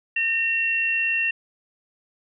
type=tone pair together; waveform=sine; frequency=1829 / 2728 Hz; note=A#6 / F7; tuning=-33 / -41 cents; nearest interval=perfect fifth; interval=692 cents; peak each=-26 / -21 dBFS; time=0.16-1.31 s; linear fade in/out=5 ms; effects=none